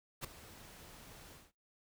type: noise with ADSR envelope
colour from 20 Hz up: pink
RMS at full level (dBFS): -39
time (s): 0.21-1.52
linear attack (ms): 33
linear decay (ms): 7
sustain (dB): -16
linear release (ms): 190
effects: noise-tail reverb RT60 0.3 s tail -25 dB re dry